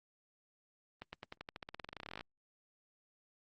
accelerating click train, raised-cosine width 0.3 ms, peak -28 dBFS, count 25, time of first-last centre 1.02-2.209 s, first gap 110 ms, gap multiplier 0.92, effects Opus 24 kbps

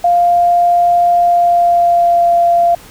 sine tone with pitch glide, 698.5 to 689.7 Hz, F5 to F5, 0 to -22 cents, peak -7 dBFS, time 0.04-2.75 s, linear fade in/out 5 ms, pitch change -22 cents, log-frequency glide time 1.17-2.33 s, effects pink hiss -38 dBFS RMS until 2.9 s

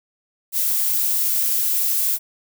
violet noise, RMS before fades -20 dBFS, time 0.52-2.19 s, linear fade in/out 50 ms, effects none

